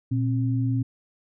sine tone pair together, 118.8 / 266.7 Hz, A#2 / C4, +33 / +33 cents, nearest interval octave + major second, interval 1400 cents, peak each -22 / -27 dBFS, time 0.11-0.83 s, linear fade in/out 10 ms, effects none

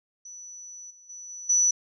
sine tone with level steps, 5940 Hz, F#8, 6 cents sharp, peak -40 / -50 / -39 / -37 / -18 dBFS, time 0.25-1.71 s, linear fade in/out 5 ms, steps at 0.9 / 1.09 / 1.29 / 1.49 s, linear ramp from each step 10 ms, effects none

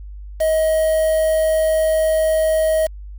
triangle tone with quantisation, 632 Hz, D#5, 27 cents sharp, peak -12 dBFS, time 0.4-2.87 s, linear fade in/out 10 ms, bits 5, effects added 50 Hz sine -31 dBFS peak until 3.18 s

